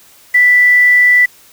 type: tone with quantisation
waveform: sine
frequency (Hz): 1975.5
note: B6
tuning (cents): 0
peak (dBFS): -5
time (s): 0.34-1.26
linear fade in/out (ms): 10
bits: 5
effects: white hiss -44 dBFS RMS until 1.52 s